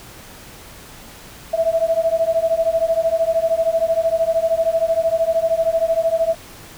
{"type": "beating tone pair", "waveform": "sine", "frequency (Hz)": [651, 664], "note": ["E5", "E5"], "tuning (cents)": [-22, 12], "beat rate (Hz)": 13, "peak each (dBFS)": -18, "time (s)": [1.53, 6.35], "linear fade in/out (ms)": 10, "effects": ["pink hiss -40 dBFS RMS until 6.77 s"]}